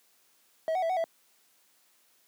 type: tone with pitch steps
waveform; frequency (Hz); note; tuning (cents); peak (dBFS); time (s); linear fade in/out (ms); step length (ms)
triangle; 643 / 745 / 659 / 744 / 660; E5 / F#5 / E5 / F#5 / E5; -43 / +12 / -1 / +9 / +2; -24; 0.68-1.04; 0; 72
effects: white hiss -66 dBFS RMS until 2.27 s + high-pass 200 Hz 12 dB/octave